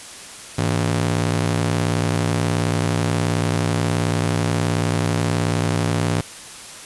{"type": "ring-modulated tone", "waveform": "sawtooth", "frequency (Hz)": 130, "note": "C3", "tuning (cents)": -11, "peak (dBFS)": -11, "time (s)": [0.58, 6.21], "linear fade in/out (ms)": 5, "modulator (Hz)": 29.3, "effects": ["white hiss -37 dBFS RMS until 6.85 s", "resampled to 24000 Hz"]}